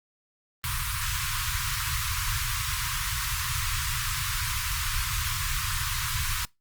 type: band-stop noise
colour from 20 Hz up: pink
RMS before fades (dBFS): -29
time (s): 0.64-6.45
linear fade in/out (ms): 0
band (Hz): 140 to 980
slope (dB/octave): 96
effects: noise-tail reverb RT60 0.2 s tail -25 dB re dry + Opus 32 kbps